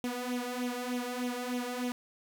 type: tone with flanger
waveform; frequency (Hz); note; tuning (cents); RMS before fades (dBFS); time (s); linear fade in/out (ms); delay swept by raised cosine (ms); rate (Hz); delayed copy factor
sawtooth; 246.9; B3; 0; -35; 0.04-1.92; 0; 0.31 to 2.61; 3.3; +0.7
effects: none